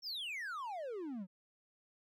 triangle exponential sweep, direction down, 5600 to 174.61 Hz, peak -38 dBFS, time 0.02-1.27 s, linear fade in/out 50 ms, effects none

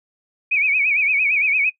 sine tone with vibrato, 2379 Hz, D7, 22 cents sharp, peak -15 dBFS, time 0.51-1.7 s, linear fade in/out 10 ms, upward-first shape sine, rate 8.8 Hz, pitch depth 130 cents each way, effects noise-tail reverb RT60 0.1 s tail -19 dB re dry

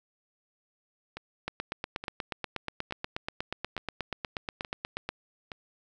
two click trains, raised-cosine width 0.3 ms, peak -16 / -22 dBFS, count 31 / 6, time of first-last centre 1.48-5.09 / 1.17-5.518 s, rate 8.31 / 1.15 Hz, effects none

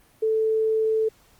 sine tone, 440 Hz, A4, in tune, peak -19 dBFS, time 0.22-1.09 s, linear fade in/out 10 ms, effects pink hiss -58 dBFS RMS until 1.39 s + Opus 32 kbps

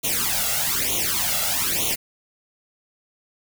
white noise with flanger, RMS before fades -23 dBFS, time 0.03-1.96 s, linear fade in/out 20 ms, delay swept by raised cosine 0.3 to 1.5 ms, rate 1.1 Hz, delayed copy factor +1, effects none

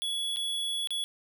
square tone with dropouts, 3381 Hz, G#7, 30 cents sharp, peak -30 dBFS, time 0.02-1.04 s, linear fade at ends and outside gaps 0 ms, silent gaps 0.361-0.369 / 0.873-0.906 s, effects none

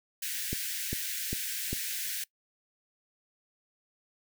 white high-pass noise, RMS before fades -35 dBFS, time 0.22-2.24 s, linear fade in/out 5 ms, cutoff 1500 Hz, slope 96 dB/octave
click train, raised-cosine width 3 ms, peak -20 dBFS, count 4, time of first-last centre 0.53-1.73 s, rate 2.5 Hz
effects noise-tail reverb RT60 0.1 s tail -22 dB re dry

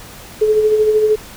sine tone with tremolo, 429.3 Hz, A4, 43 cents flat, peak -8 dBFS, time 0.41-1.16 s, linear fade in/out 10 ms, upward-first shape sine, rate 13 Hz, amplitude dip 45%, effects pink hiss -36 dBFS RMS until 1.36 s

